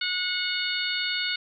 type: harmonic tone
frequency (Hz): 729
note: F#5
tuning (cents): -26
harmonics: 2 / 3 / 4 / 5 / 6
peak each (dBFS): -32 / -32 / -32 / -32 / -32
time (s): 0.01-1.36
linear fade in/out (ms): 5
effects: none